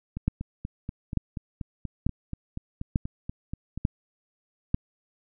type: two click trains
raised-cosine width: 5 ms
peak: -10 / -20 dBFS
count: 6 / 16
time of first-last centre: 0.28-4.744 / 0.17-3.776 s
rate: 1.12 / 4.16 Hz
effects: none